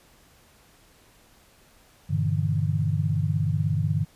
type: chord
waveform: sine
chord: E half-diminished seventh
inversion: first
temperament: just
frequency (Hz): 98.89 / 118.67 / 148.33 / 164.81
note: G2 / Bb2 / D3 / E3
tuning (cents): +16 / +31 / +18 / 0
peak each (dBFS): -26 / -30 / -25 / -30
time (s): 2.09-4.05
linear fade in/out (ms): 20
effects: pink hiss -57 dBFS RMS until 4.15 s + resampled to 32000 Hz